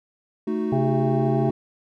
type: chord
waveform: triangle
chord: D# diminished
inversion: second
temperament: equal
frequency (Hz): 220 / 311.1 / 370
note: A3 / D#4 / F#4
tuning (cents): 0 / 0 / 0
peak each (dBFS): -24 / -26 / -25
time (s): 0.47-1.51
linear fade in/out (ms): 5
type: harmonic tone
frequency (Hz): 134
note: C3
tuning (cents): +42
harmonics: 1 / 3 / 5 / 6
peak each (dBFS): -22 / -27 / -29 / -30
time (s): 0.72-1.5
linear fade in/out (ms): 5
effects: none